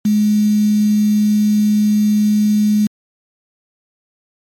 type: tone with quantisation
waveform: sine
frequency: 210.5 Hz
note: G#3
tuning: 24 cents sharp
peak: -10 dBFS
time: 0.05-2.87 s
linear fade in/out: 5 ms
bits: 5
effects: MP3 64 kbps